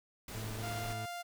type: noise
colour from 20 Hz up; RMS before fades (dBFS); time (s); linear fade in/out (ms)
pink; -45; 0.28-0.93; 2
type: tone with vibrato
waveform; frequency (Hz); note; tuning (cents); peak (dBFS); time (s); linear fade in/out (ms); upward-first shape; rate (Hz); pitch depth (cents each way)
40% pulse; 109.4; A2; -9; -39; 0.34-1.06; 10; square; 4.3; 10
type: tone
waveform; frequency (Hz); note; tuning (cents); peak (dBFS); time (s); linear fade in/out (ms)
sawtooth; 698.5; F5; 0; -36; 0.62-1.23; 20
effects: none